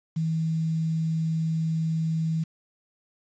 sine tone with quantisation, 161 Hz, E3, 41 cents flat, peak -23 dBFS, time 0.16-2.44 s, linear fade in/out 10 ms, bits 8, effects resampled to 16000 Hz

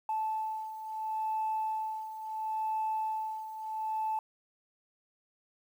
sine beating tone pair, 873 / 873.73 Hz, A5 / A5, -14 / -12 cents, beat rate 0.73 Hz, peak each -37 / -32 dBFS, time 0.09-4.19 s, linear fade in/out 2 ms, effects tanh soft clip ceiling -25 dBFS + 10-bit

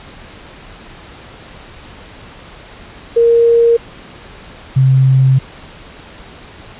sine tone pair in turn, 466.2 / 132.27 Hz, A#4 / C3, 0 / +19 cents, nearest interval octave + minor seventh, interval 2181 cents, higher first, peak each -6 dBFS, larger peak neither, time 3.16-3.77 / 4.76-5.39 s, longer second, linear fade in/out 10 ms, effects pink hiss -36 dBFS RMS until 6.79 s + resampled to 8000 Hz

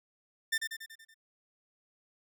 sawtooth tone with echo, 1794 Hz, A6, 33 cents sharp, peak -24 dBFS, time 0.52-0.58 s, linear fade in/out 10 ms, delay 94 ms, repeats 6, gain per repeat -5 dB, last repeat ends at 1.144 s, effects none

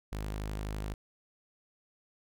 sawtooth tone, 51.91 Hz, G#1, in tune, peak -31 dBFS, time 0.12-0.94 s, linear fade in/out 5 ms, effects none

